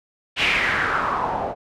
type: noise with low-pass filter sweep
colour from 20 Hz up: white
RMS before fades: -22 dBFS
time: 0.36-1.55 s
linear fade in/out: 50 ms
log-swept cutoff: 2900 to 650 Hz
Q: 3.8
effects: none